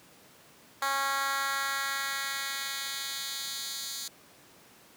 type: tone with high-pass filter sweep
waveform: 10% pulse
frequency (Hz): 274.3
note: C#4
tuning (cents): -18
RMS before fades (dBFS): -33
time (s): 0.82-4.08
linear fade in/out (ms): 2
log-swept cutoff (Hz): 1000 to 4800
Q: 1.3
effects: pink hiss -56 dBFS RMS until 4.96 s + high-pass 150 Hz 12 dB/octave